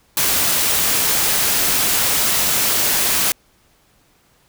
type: noise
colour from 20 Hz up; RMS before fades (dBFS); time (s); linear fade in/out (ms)
white; -17; 0.17-3.32; 2
effects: pink hiss -57 dBFS RMS until 4.48 s